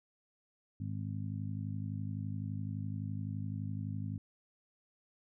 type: harmonic tone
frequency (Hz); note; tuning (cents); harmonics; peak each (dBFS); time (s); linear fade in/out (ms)
51.8; G#1; -4; 2 / 3 / 4 / 5; -38 / -42 / -44 / -46; 0.8-4.18; 5
effects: none